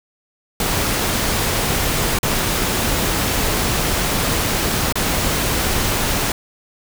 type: noise with dropouts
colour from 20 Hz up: pink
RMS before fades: -19 dBFS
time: 0.6-6.32 s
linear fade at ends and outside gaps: 2 ms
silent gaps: 2.188-2.23 / 4.925-4.955 s
effects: none